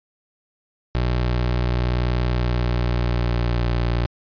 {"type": "tone with pitch glide", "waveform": "25% pulse", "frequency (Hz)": [60.9, 59.1], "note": ["B1", "A#1"], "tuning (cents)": [-24, 24], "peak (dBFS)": -15, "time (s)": [0.95, 4.06], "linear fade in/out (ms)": 0, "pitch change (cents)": -52, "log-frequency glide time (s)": [2.31, 3.72], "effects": ["resampled to 11025 Hz"]}